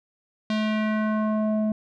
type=tone with low-pass filter sweep; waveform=square; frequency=215.4 Hz; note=A3; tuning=37 cents flat; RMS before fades=-24 dBFS; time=0.5-1.72 s; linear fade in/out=2 ms; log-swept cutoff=4000 to 490 Hz; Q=1.7; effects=none